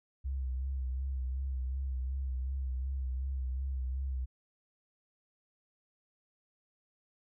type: tone with vibrato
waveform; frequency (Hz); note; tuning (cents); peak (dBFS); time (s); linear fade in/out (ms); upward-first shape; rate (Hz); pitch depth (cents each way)
sine; 65.41; C2; 0; -32; 0.24-4.26; 20; sine; 2.7; 52
effects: none